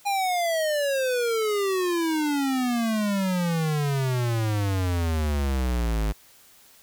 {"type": "exponential sweep", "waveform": "square", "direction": "down", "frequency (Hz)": [818, 50.9], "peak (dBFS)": -23, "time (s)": [0.05, 6.13], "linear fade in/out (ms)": 20, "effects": ["white hiss -54 dBFS RMS until 6.82 s"]}